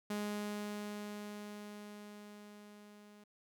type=tone with level ramp; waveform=sawtooth; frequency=207.7 Hz; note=G#3; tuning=in tune; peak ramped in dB=-32 to -53 dBFS; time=0.1-3.24 s; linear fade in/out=5 ms; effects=none